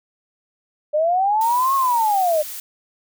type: linear two-way sweep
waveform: sine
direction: up then down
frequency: 587.3 to 1099 to 587.3 Hz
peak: -15 dBFS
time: 0.93-2.43 s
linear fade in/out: 20 ms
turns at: 1.75 s
type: noise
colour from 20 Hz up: blue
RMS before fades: -32 dBFS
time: 1.41-2.6 s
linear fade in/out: 2 ms
effects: none